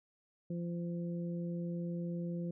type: harmonic tone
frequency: 172.1 Hz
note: F3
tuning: 25 cents flat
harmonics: 1 / 2 / 3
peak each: -36 / -45 / -47 dBFS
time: 0.5-2.51 s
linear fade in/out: 5 ms
effects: none